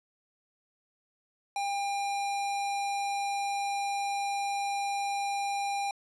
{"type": "tone", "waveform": "square", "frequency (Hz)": 801, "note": "G5", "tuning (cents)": 37, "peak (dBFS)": -30, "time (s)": [1.56, 5.91], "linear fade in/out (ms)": 2, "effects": ["resampled to 22050 Hz", "12-bit"]}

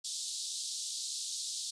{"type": "band-pass noise", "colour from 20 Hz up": "pink", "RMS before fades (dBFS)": -39, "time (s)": [0.04, 1.71], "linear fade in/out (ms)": 10, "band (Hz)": [3700, 9100], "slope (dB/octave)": 48, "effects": []}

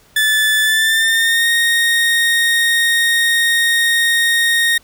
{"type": "tone with pitch glide", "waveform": "30% pulse", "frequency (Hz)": [1744, 1858.4], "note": ["A6", "A#6"], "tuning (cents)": [-16, -6], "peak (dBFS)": -9, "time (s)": [0.16, 4.78], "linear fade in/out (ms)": 5, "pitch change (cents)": 110, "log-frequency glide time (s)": [0.64, 1.49], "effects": ["pink hiss -50 dBFS RMS until 4.83 s"]}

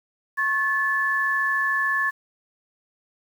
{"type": "tone pair together", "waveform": "sine", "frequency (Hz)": [1091.7, 1733], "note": ["C#6", "A6"], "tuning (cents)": [-27, -27], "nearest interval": "minor sixth", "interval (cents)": 800, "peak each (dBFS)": [-26, -21], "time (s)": [0.37, 2.11], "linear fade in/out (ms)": 20, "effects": ["8-bit"]}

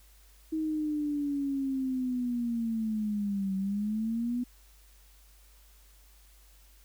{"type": "linear two-way sweep", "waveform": "sine", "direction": "down then up", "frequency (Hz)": [317.8, 190.6, 248.1], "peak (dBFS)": -28, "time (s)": [0.52, 4.44], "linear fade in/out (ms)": 10, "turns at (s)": 3.56, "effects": ["added 50 Hz sine -56 dBFS peak until 6.84 s", "white hiss -62 dBFS RMS until 6.84 s"]}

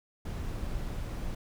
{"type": "noise", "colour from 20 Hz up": "brown", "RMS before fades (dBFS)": -35, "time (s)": [0.25, 1.35], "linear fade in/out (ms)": 5, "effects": []}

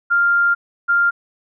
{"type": "tone pair in turn", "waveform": "sine", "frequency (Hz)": [1396.9, 1396.9], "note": ["F6", "F6"], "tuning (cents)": [0, 0], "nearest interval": "unison", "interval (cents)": 0, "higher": "neither", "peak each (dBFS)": -12, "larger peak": "neither", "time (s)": [[0.1, 0.55], [0.88, 1.11]], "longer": "first", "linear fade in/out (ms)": 20, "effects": []}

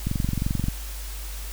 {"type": "click train", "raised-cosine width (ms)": 5, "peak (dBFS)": -12, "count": 15, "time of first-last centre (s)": [0.07, 0.684], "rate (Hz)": 22.8, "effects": ["added 50 Hz sine -32 dBFS peak until 1.52 s", "white hiss -40 dBFS RMS until 1.52 s"]}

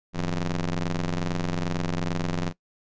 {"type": "ring-modulated tone", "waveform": "sawtooth", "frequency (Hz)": 88.8, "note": "F2", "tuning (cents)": 29, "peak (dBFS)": -18, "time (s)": [0.13, 2.53], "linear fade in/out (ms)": 50, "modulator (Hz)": 77.6, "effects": ["noise-tail reverb RT60 0.1 s tail -19 dB re dry", "resampled to 16000 Hz"]}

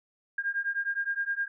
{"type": "beating tone pair", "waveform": "sine", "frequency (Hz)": [1608, 1617.7], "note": ["G6", "G#6"], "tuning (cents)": [44, -46], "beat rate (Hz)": 9.7, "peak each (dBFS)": -31, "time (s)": [0.38, 1.48], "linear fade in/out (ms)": 5, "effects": []}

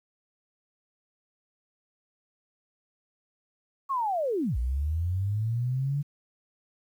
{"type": "linear two-way sweep", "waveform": "sine", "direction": "down then up", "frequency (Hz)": [1124, 57.1, 146.4], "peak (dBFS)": -25, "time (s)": [3.89, 6.03], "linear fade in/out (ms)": 20, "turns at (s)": 4.57, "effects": ["10-bit"]}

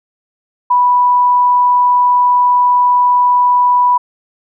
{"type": "tone", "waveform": "sine", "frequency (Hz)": 985, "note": "B5", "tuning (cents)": -5, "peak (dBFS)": -7, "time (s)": [0.7, 3.98], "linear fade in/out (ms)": 10, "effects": []}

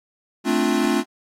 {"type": "chord", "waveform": "square", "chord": "D minor seventh", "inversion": "second", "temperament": "equal", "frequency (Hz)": [220, 261.6, 293.7, 349.2], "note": ["A3", "C4", "D4", "F4"], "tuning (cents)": [0, 0, 0, 0], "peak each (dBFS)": -24, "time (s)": [0.44, 1.04], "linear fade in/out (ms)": 50}
{"type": "noise with exponential growth", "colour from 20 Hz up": "pink", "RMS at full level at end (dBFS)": -36, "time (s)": [0.76, 0.86], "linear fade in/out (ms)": 5, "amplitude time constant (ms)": 21}
{"effects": ["low-pass 12000 Hz 12 dB/octave", "AAC 64 kbps"]}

